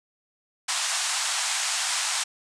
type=band-pass noise; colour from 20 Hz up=white; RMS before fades=-27 dBFS; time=0.68-2.24 s; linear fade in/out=10 ms; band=700 to 9100 Hz; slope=48 dB/octave; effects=none